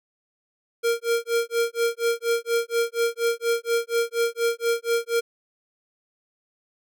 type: tone with tremolo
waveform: square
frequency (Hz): 466.2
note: A#4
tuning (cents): 0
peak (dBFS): -19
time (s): 0.83-5.21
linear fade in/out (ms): 20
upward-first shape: sine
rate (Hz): 4.2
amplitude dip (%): 100
effects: none